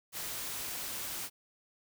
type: noise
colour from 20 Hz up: white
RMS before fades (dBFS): -39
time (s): 0.12-1.3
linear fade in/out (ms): 50
effects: none